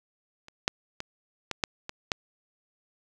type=clicks; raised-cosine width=0.2 ms; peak=-29 / -6 / -17 / -13 / -7 / -18 / -8 dBFS; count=7; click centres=0.484 / 0.679 / 1.004 / 1.513 / 1.638 / 1.894 / 2.118 s; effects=none